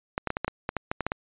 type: clicks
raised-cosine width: 0.5 ms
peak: -12 dBFS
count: 12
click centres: 0.179 / 0.273 / 0.304 / 0.369 / 0.446 / 0.48 / 0.691 / 0.767 / 0.915 / 1.007 / 1.066 / 1.119 s
effects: resampled to 8000 Hz